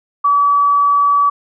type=tone; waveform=sine; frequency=1145 Hz; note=D6; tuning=44 cents flat; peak=-9 dBFS; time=0.24-1.3 s; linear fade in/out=10 ms; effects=none